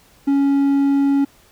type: tone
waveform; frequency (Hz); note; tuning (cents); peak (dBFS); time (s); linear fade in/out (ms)
triangle; 278.6; C#4; +9; -11; 0.27-1.25; 10
effects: pink hiss -52 dBFS RMS until 1.51 s